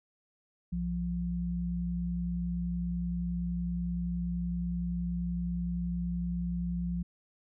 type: tone pair together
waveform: sine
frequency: 61.74 / 174.63 Hz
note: B1 / F3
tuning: 0 / 0 cents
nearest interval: octave + tritone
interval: 1800 cents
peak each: -36 / -31 dBFS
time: 0.72-7.03 s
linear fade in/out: 10 ms
effects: none